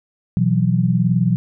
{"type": "chord", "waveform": "sine", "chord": "B suspended fourth", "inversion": "none", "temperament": "equal with one note detuned", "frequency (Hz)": [123.47, 166.25, 185], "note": ["B2", "E3", "F#3"], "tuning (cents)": [0, 15, 0], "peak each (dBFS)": -18, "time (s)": [0.37, 1.36], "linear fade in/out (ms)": 0, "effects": []}